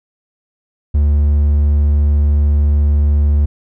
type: tone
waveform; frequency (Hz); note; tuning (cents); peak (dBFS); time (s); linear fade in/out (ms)
triangle; 73.1; D2; -7; -7; 0.94-3.46; 10
effects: none